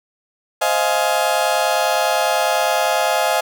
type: chord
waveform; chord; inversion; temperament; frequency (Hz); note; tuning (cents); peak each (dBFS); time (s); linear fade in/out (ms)
35% pulse; F minor seventh; second; just; 523.8 / 628.6 / 698.5 / 838.1; C5 / Eb5 / F5 / Ab5; +2 / +18 / 0 / +16; -22 / -19 / -19 / -19; 0.61-3.41; 10
effects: none